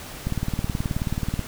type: click train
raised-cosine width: 5 ms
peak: -12 dBFS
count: 22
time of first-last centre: 0.27-1.393 s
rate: 18.7 Hz
effects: pink hiss -38 dBFS RMS until 1.47 s